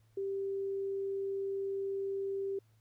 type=tone; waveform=sine; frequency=392 Hz; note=G4; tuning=in tune; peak=-33 dBFS; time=0.17-2.59 s; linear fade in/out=5 ms; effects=added 110 Hz sine -64 dBFS peak until 2.8 s + pink hiss -75 dBFS RMS until 2.8 s